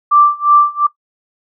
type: tone with tremolo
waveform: sine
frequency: 1174.7 Hz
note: D6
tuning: in tune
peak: -4 dBFS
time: 0.11-0.87 s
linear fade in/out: 10 ms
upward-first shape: sine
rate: 2.8 Hz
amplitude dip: 95%
effects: noise-tail reverb RT60 0.1 s tail -17 dB re dry